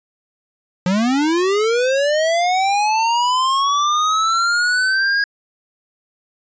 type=linear sweep; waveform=square; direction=up; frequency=174.61 to 1648 Hz; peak=-15 dBFS; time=0.86-5.24 s; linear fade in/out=2 ms; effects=resampled to 16000 Hz